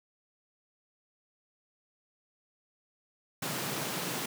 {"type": "high-pass noise", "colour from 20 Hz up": "pink", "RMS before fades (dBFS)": -35, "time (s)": [3.42, 4.26], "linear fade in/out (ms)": 5, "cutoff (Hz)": 120, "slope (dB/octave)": 48, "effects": []}